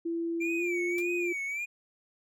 sine tone with pitch glide, 335 to 350 Hz, E4 to F4, +28 to +4 cents, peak -29 dBFS, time 0.05-1.33 s, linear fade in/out 10 ms, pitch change +76 cents, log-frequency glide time 0.57-0.63 s
triangle tone with vibrato, 2349 Hz, D7, in tune, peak -30 dBFS, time 0.4-1.66 s, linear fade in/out 20 ms, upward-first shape sine, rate 1.7 Hz, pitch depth 110 cents each way
white noise with exponential decay, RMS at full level -40 dBFS, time 0.98-1.06 s, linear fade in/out 2 ms, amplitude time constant 17 ms
effects none

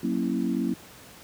sine chord, F# dominant seventh, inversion none, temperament equal with one note detuned, 185 / 233.1 / 273.7 / 329.6 Hz, F#3 / A#3 / C#4 / E4, 0 / 0 / -22 / 0 cents, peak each -30 / -28 / -29 / -31 dBFS, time 0.03-0.74 s, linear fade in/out 5 ms, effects pink hiss -48 dBFS RMS until 1.23 s + high-pass 80 Hz 12 dB/octave

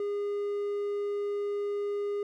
triangle tone, 408.3 Hz, G#4, 29 cents flat, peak -27 dBFS, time 0-2.23 s, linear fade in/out 2 ms, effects none

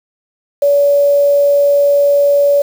sine tone with quantisation, 570 Hz, C#5, 48 cents sharp, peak -7 dBFS, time 0.62-2.62 s, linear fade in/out 5 ms, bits 5, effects none

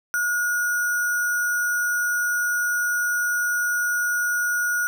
sine tone with sample-and-hold, 1445 Hz, F#6, 41 cents flat, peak -20 dBFS, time 0.14-4.87 s, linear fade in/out 0 ms, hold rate 7350 Hz, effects none

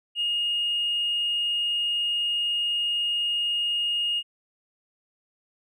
triangle tone with tanh clipping, 2854 Hz, F7, 37 cents sharp, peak -23 dBFS, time 0.15-4.23 s, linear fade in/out 50 ms, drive 4 dB, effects none

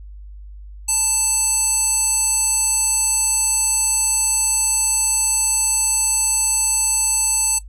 square tone with band-pass filter, 885 Hz, A5, 10 cents sharp, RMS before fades -19 dBFS, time 0.88-7.59 s, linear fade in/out 10 ms, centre 8200 Hz, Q 5.1, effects noise-tail reverb RT60 0.1 s tail -17 dB re dry + added 50 Hz sine -34 dBFS peak until 7.68 s

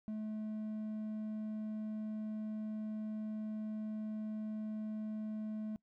sine tone with hard clipping, 215.4 Hz, A3, 37 cents flat, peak -39 dBFS, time 0.08-5.76 s, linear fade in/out 0 ms, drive 3 dB, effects noise-tail reverb RT60 0.1 s tail -23 dB re dry

